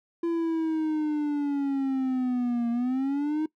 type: linear two-way sweep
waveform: triangle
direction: down then up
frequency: 339.3 to 233.4 to 314.8 Hz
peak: -22 dBFS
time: 0.23-3.46 s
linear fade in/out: 5 ms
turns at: 2.7 s
effects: noise-tail reverb RT60 0.1 s tail -21 dB re dry